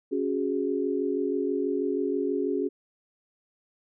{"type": "chord", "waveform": "sine", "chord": "C# suspended fourth", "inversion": "none", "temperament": "just", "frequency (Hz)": [277.2, 369.6, 415.8], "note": ["C#4", "F#4", "G#4"], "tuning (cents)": [0, -2, 2], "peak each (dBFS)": -29, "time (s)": [0.11, 2.69], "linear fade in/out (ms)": 20, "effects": []}